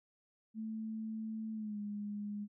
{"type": "tone with pitch glide", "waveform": "sine", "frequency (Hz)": [220, 206.5], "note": ["A3", "G#3"], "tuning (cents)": [0, -10], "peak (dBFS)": -38, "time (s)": [0.54, 2.48], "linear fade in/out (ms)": 50, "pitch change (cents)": -110, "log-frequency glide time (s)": [1.53, 1.79], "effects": []}